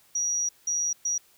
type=tone bursts at uneven times; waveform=sine; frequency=5770 Hz; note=F#8; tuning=44 cents flat; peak=-24 dBFS; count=3; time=0.15-0.49 / 0.67-0.93 / 1.05-1.18 s; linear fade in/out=5 ms; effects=white hiss -60 dBFS RMS until 1.37 s